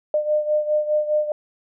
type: beating tone pair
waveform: sine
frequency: 603 / 607.9 Hz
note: D5 / D#5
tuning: +46 / -40 cents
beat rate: 4.9 Hz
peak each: -19 / -24 dBFS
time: 0.14-1.32 s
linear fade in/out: 2 ms
effects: none